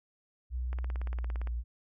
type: tone with pitch glide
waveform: sine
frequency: 61.9 to 58.76 Hz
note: B1 to A#1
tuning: +5 to +14 cents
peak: -31 dBFS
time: 0.5-1.64 s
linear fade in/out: 50 ms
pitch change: -91 cents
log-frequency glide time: 0.85-1.31 s
type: click train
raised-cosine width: 0.5 ms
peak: -29 dBFS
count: 14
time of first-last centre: 0.73-1.473 s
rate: 17.5 Hz
effects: none